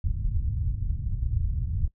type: low-pass noise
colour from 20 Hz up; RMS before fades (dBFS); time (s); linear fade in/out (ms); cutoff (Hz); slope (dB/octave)
white; -27; 0.04-1.88; 5; 100; 24
effects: noise-tail reverb RT60 0.1 s tail -19 dB re dry